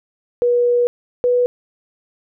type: tone pair in turn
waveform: sine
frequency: 483.9 / 491.2 Hz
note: B4 / B4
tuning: -35 / -9 cents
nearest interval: unison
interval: 26 cents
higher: second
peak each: -12 dBFS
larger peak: neither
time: 0.42-0.87 / 1.24-1.46 s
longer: first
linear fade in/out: 0 ms
effects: none